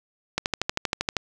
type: click train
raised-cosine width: 0.2 ms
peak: -6 dBFS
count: 11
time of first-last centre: 0.38-1.167 s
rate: 12.7 Hz
effects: none